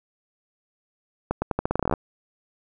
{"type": "accelerating click train", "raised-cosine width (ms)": 1, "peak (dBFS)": -9, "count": 15, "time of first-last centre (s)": [1.31, 1.938], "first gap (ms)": 110, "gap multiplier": 0.84, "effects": []}